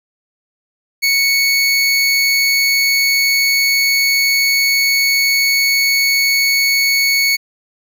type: tone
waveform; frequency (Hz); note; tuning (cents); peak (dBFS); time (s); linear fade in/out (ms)
25% pulse; 2217; C#7; 0; -8; 1.02-7.37; 20
effects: none